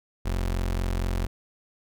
30% pulse tone, 44.35 Hz, F1, 27 cents sharp, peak -22 dBFS, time 0.25-1.27 s, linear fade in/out 10 ms, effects none

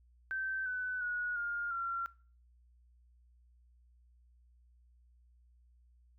sine tone with pitch steps, 1549 / 1502.3 / 1457 / 1413.1 / 1370.5 Hz, G6 / F#6 / F#6 / F6 / F6, -21 / +26 / -27 / +20 / -33 cents, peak -34 dBFS, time 0.31-2.06 s, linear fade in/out 0 ms, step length 350 ms, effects noise-tail reverb RT60 0.4 s tail -20 dB re dry + added 60 Hz sine -62 dBFS peak until 6.18 s

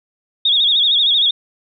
sine tone with vibrato, 3516 Hz, A7, 2 cents flat, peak -11 dBFS, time 0.45-1.31 s, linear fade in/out 5 ms, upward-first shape sine, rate 13 Hz, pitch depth 120 cents each way, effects none

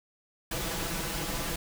pink noise with comb filter, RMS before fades -33 dBFS, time 0.51-1.56 s, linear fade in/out 5 ms, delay 6 ms, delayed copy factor +0.6, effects none

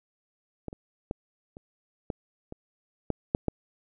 clicks, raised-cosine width 2 ms, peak -21 / -27 / -17 / -30 / -17 / -25 / -13 / -9 / -12 dBFS, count 9, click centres 0.683 / 0.729 / 1.111 / 1.569 / 2.102 / 2.524 / 3.103 / 3.349 / 3.483 s, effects none

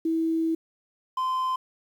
sine / triangle tone pair in turn, 325.3 / 1032.8 Hz, E4 / C6, -23 / -23 cents, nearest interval octave + minor sixth, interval 2000 cents, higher second, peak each -22 dBFS, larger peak neither, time 0.05-0.55 / 1.17-1.56 s, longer first, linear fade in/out 5 ms, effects 9-bit

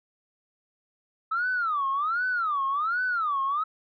sine tone with vibrato, 1276 Hz, D#6, 43 cents sharp, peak -23 dBFS, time 1.31-3.64 s, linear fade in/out 10 ms, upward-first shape sine, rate 1.3 Hz, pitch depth 290 cents each way, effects tanh soft clip ceiling -19 dBFS

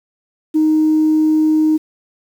sine tone, 311.1 Hz, D#4, in tune, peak -9 dBFS, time 0.54-1.78 s, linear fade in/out 20 ms, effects tanh soft clip ceiling -6 dBFS + 7-bit

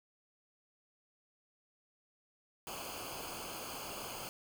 pink noise with comb filter, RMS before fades -44 dBFS, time 2.67-4.29 s, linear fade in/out 0 ms, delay 0.53 ms, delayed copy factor -0.8, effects none

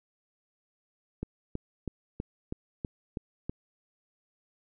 click train, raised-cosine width 3 ms, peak -20 dBFS, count 8, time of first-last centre 1.23-3.495 s, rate 3.09 Hz, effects none

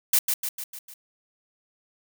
blue noise with echo, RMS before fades -19 dBFS, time 0.13-0.19 s, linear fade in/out 5 ms, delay 150 ms, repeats 5, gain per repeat -5 dB, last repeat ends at 0.94 s, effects none

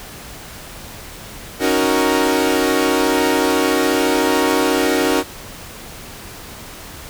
sawtooth chord, D# minor seventh, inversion third, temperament equal, 277.2 / 311.1 / 370 / 466.2 Hz, C#4 / D#4 / F#4 / A#4, 0 / 0 / 0 / 0 cents, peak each -16 dBFS, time 1.59-5.24 s, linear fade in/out 50 ms, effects pink hiss -35 dBFS RMS until 7.09 s

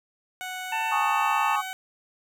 15% pulse tone with pitch glide, 740 to 754.2 Hz, F#5 to F#5, 0 to +33 cents, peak -26 dBFS, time 0.41-1.73 s, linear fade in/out 0 ms, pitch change +33 cents, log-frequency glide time 0.61-1.24 s
harmonic tone, 890 Hz, A5, 20 cents sharp, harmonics 1 / 2 / 3, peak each -27 / -35 / -31 dBFS, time 0.72-1.56 s, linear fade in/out 5 ms
sine chord, Ab suspended fourth, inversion none, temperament just, 830.6 / 1107.5 / 1245.9 Hz, Ab5 / Db6 / Eb6, 0 / -2 / +2 cents, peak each -27 / -27 / -29 dBFS, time 0.91-1.62 s, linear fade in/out 20 ms
effects none

